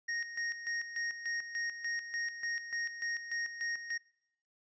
square tone with tremolo, 1864.7 Hz, A#6, in tune, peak -34 dBFS, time 0.08-3.98 s, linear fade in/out 10 ms, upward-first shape square, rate 3.4 Hz, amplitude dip 65%, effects noise-tail reverb RT60 0.8 s tail -24 dB re dry + resampled to 16000 Hz

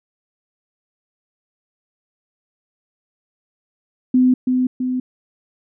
sine tone with echo, 253.9 Hz, B3, 48 cents sharp, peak -10 dBFS, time 4.14-4.34 s, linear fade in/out 5 ms, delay 330 ms, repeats 2, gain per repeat -4 dB, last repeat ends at 5 s, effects none

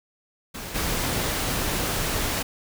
pink noise with level steps, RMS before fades -35 / -26 dBFS, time 0.54-2.43 s, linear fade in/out 10 ms, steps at 0.74 s, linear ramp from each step 20 ms, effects none

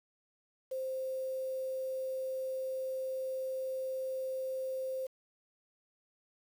sine tone with quantisation, 523.3 Hz, C5, in tune, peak -34 dBFS, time 0.71-5.07 s, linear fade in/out 10 ms, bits 9, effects none

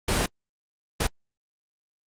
pink noise bursts at uneven times, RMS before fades -23 dBFS, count 2, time 0.08-0.26 / 1-1.07 s, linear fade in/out 5 ms, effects low-pass 10000 Hz 12 dB/octave + Opus 24 kbps

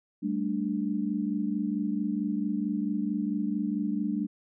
sine chord, G suspended second, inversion none, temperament just, 196 / 220.5 / 294 Hz, G3 / A3 / D4, 0 / +4 / +2 cents, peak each -31 / -31 / -31 dBFS, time 0.22-4.27 s, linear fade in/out 20 ms, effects none

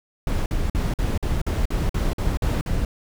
brown noise bursts, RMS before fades -22 dBFS, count 11, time 0.27-2.85 s, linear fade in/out 2 ms, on 190 ms, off 49 ms, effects none

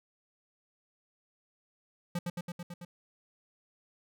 square tone with echo, 174.61 Hz, F3, in tune, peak -31 dBFS, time 2.15-2.19 s, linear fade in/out 5 ms, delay 110 ms, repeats 6, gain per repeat -2 dB, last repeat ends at 2.85 s, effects none

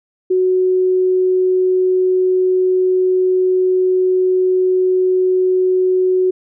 sine tone, 370 Hz, F#4, in tune, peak -11 dBFS, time 0.3-6.31 s, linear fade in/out 10 ms, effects none

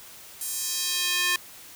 square tone with high-pass filter sweep, 356.3 Hz, F4, 35 cents sharp, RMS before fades -27 dBFS, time 0.41-1.36 s, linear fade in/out 2 ms, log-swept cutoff 9500 to 1800 Hz, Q 1.2, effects white hiss -46 dBFS RMS until 1.75 s

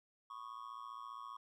triangle tone with amplitude modulation, 1108.7 Hz, C#6, in tune, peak -40 dBFS, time 0.3-1.37 s, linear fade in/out 5 ms, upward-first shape sine, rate 115 Hz, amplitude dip 100%, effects none

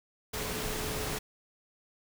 sine tone in noise, 430 Hz, A4, 40 cents flat, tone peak -41 dBFS, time 0.33-1.19 s, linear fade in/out 10 ms, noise pink, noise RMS -35 dBFS, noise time 0.33-1.19 s, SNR -9 dB, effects none

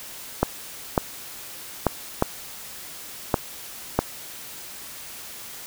clicks, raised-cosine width 1 ms, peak -3 dBFS, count 6, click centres 0.43 / 0.978 / 1.867 / 2.224 / 3.342 / 3.99 s, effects white hiss -39 dBFS RMS until 5.66 s

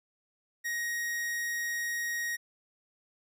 45% pulse tone, 1882 Hz, A#6, 16 cents sharp, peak -31 dBFS, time 0.64-2.37 s, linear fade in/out 20 ms, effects none

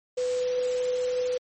sine tone in noise, 499.5 Hz, B4, 20 cents sharp, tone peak -24 dBFS, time 0.17-1.38 s, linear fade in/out 10 ms, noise white, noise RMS -39 dBFS, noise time 0.17-1.38 s, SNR +12 dB, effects MP3 32 kbps

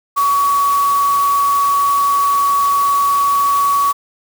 sine tone in noise, 1128 Hz, C#6, 30 cents sharp, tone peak -11 dBFS, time 0.16-3.93 s, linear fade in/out 20 ms, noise white, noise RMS -28 dBFS, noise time 0.16-3.93 s, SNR +14 dB, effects none

